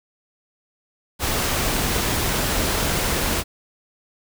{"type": "noise", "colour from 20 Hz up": "pink", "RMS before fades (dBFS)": -22, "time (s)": [1.19, 3.44], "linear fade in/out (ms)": 50, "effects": []}